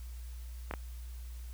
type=clicks; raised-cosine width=0.5 ms; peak=-21 dBFS; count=2; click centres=0.711 / 0.738 s; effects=added 60 Hz sine -41 dBFS peak until 1.53 s + white hiss -59 dBFS RMS until 1.53 s